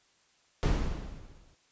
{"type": "noise with exponential decay", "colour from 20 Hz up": "brown", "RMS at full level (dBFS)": -22, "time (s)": [0.63, 1.55], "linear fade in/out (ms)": 0, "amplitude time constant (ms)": 200, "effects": ["white hiss -67 dBFS RMS until 1.71 s", "resampled to 16000 Hz"]}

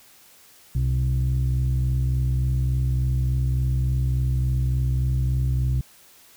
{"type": "tone pair together", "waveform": "sine", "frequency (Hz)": [64.2, 127.66], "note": ["C2", "C3"], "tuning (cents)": [-32, -42], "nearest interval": "octave", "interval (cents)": 1190, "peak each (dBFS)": -20, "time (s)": [0.75, 5.81], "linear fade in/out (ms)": 5, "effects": ["tanh soft clip ceiling -16 dBFS", "white hiss -52 dBFS RMS until 6.36 s"]}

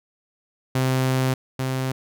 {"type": "tone pair in turn", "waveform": "sawtooth", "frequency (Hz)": [130.3, 130.97], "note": ["C3", "C3"], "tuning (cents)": [-7, 2], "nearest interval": "unison", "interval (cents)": 9, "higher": "second", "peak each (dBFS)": [-15, -19], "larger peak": "first", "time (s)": [[0.75, 1.34], [1.59, 1.92]], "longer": "first", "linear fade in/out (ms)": 5, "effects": []}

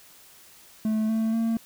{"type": "tone with pitch steps", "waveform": "triangle", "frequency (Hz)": [217.6, 222.3, 227.1], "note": ["A3", "A3", "A#3"], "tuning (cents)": [-19, 18, -45], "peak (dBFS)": -20, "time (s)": [0.85, 1.57], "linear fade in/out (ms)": 2, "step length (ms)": 240, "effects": ["white hiss -52 dBFS RMS until 1.65 s"]}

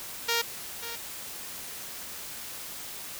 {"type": "tone with echo", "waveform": "5% pulse", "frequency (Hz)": 466.2, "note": "A#4", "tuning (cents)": 0, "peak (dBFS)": -13, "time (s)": [0.28, 0.42], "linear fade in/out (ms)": 10, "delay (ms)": 540, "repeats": 1, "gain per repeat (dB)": -12, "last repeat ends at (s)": 0.96, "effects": ["white hiss -40 dBFS RMS until 3.19 s"]}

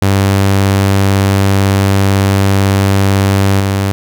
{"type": "tone with level steps", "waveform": "sawtooth", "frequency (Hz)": 98, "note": "G2", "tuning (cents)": 0, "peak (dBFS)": [-4, -7], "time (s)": [0.02, 3.92], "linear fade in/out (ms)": 0, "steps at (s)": 3.6, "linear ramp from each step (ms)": 5, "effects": []}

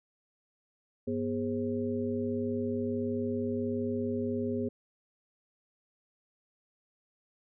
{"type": "tone cluster", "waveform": "sine", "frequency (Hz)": [100.7, 243.5, 409.5, 531], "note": ["G2", "B3", "G#4", "C5"], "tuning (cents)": [47, -24, -24, 25], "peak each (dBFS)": [-39, -32, -34, -39], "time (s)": [1.07, 4.69], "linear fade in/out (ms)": 10, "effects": []}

